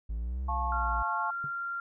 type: linear two-way sweep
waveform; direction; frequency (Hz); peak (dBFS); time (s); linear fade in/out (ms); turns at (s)
triangle; up then down; 52.8 to 65.41 to 56.1; -29; 0.09-1.03; 10; 0.43
type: chord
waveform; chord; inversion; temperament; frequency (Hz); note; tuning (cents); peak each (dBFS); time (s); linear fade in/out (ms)
sine; F augmented; none; just; 698.5 / 873.1 / 1091.3; F5 / A5 / C#6; 0 / -14 / -27; -38 / -33 / -33; 0.48-1.31; 10
type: tone with pitch glide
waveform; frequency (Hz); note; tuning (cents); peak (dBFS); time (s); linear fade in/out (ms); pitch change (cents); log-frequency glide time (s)
sine; 1377 to 1385; F6 to F6; -25 to -15; -32; 0.72-1.8; 2; +10; 1-1.39
type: tone with exponential decay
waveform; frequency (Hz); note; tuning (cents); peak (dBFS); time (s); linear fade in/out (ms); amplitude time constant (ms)
triangle; 141.8; C#3; +40; -34; 1.44-1.53; 2; 18
effects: none